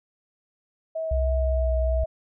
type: tone with vibrato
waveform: sine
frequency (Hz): 641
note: E5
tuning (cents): -49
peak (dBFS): -26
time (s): 0.95-2.06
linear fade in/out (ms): 10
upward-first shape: sine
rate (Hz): 3.3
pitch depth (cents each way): 10
type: tone with pitch glide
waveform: sine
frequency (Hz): 65.41 to 62.67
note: C2 to B1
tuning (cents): 0 to +26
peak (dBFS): -21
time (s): 1.11-2.04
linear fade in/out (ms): 5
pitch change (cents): -74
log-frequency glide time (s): 1.51-1.67
effects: none